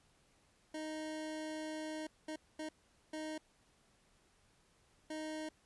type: tone bursts at uneven times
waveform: 25% pulse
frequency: 311.1 Hz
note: D#4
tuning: in tune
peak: -37 dBFS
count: 5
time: 0.74-2.07 / 2.28-2.36 / 2.59-2.69 / 3.13-3.38 / 5.1-5.49 s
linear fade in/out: 5 ms
effects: pink hiss -71 dBFS RMS until 5.65 s + resampled to 24000 Hz